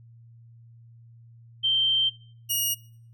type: tone pair in turn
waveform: sine / 10% pulse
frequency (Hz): 3133 / 2875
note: G7 / F7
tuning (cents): -2 / +50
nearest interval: minor second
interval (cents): 148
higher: first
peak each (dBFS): -20 / -15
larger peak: second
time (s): 1.63-2.1 / 2.49-2.75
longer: first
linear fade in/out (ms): 20
effects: noise-tail reverb RT60 0.6 s tail -23 dB re dry + added 116 Hz sine -48 dBFS peak until 3.13 s